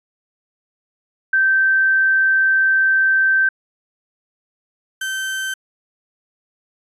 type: tone pair in turn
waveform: sine / 35% pulse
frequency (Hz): 1555 / 1547.9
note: G6 / G6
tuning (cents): -14 / -22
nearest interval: unison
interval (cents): 8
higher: first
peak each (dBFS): -12 / -20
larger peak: first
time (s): 1.33-3.49 / 5.01-5.54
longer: first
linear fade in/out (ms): 5
effects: resampled to 32000 Hz